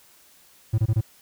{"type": "tone bursts", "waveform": "triangle", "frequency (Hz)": 110, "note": "A2", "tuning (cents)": 0, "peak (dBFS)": -15, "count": 4, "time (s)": [0.73, 1.011], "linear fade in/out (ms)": 10, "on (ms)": 53, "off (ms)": 23, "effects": ["white hiss -55 dBFS RMS until 1.21 s"]}